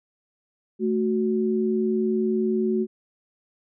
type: tone pair together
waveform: sine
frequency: 220 / 370 Hz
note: A3 / F#4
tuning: 0 / 0 cents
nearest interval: major sixth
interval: 900 cents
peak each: -23 / -23 dBFS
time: 0.79-2.87 s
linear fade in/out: 50 ms
effects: none